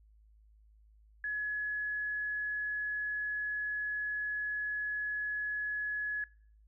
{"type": "tone", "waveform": "sine", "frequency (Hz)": 1693, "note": "G#6", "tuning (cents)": 33, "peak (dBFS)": -33, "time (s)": [1.24, 6.24], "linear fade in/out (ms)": 2, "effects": ["noise-tail reverb RT60 0.6 s tail -25 dB re dry", "added 53 Hz sine -59 dBFS peak until 6.67 s"]}